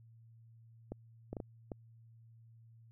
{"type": "clicks", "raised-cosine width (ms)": 2, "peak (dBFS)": -27, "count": 5, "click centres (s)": [0.92, 1.33, 1.368, 1.402, 1.718], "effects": ["added 114 Hz sine -57 dBFS peak until 2.91 s"]}